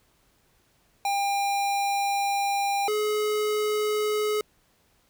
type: tone pair in turn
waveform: square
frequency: 800 / 423.8 Hz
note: G5 / G#4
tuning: +35 / +35 cents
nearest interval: major seventh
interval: 1100 cents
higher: first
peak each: -24 dBFS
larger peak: neither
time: 1.05-2.88 / 2.88-4.41 s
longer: first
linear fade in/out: 2 ms
effects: pink hiss -65 dBFS RMS until 5.09 s